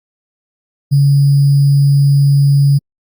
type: tone with sample-and-hold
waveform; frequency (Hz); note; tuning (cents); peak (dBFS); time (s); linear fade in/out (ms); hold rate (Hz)
sine; 140.9; C#3; +29; -6; 0.91-2.79; 20; 4900
effects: Opus 48 kbps